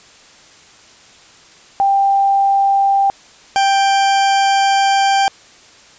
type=tone pair in turn; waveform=sine / 40% pulse; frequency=790 / 786.6 Hz; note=G5 / G5; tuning=+13 / +6 cents; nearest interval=unison; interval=7 cents; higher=first; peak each=-10 dBFS; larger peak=neither; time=1.8-3.1 / 3.56-5.28 s; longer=second; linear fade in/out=0 ms; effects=white hiss -44 dBFS RMS until 5.98 s + resampled to 16000 Hz